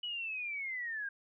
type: linear sweep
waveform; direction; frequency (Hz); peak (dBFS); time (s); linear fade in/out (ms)
sine; down; 2960 to 1589; -36; 0.03-1.09; 5
effects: none